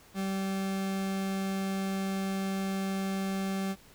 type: tone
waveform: 40% pulse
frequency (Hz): 193.3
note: G3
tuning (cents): -24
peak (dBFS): -29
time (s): 0.14-3.76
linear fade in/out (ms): 50
effects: pink hiss -57 dBFS RMS until 3.94 s